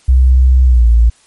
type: tone with pitch glide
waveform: sine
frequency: 64 to 57.35 Hz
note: C2 to A#1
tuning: -38 to -28 cents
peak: -4 dBFS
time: 0.08-1.1 s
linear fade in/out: 10 ms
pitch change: -190 cents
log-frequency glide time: 0.65-0.87 s
effects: white hiss -49 dBFS RMS until 1.26 s + MP3 48 kbps